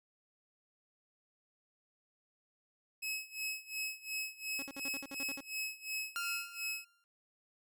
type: tone with tremolo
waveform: sawtooth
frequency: 2571 Hz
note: E7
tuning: 44 cents flat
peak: -32 dBFS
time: 3.02-6.85 s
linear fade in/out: 10 ms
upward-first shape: sine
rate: 2.8 Hz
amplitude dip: 90%
type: tone bursts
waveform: sawtooth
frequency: 275.4 Hz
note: C#4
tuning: 11 cents flat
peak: -40 dBFS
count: 10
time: 4.59-5.406 s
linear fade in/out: 0 ms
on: 33 ms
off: 54 ms
type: tone with exponential decay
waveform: sawtooth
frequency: 1392 Hz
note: F6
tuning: 6 cents flat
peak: -31 dBFS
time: 6.16-7.04 s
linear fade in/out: 0 ms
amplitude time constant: 190 ms
effects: none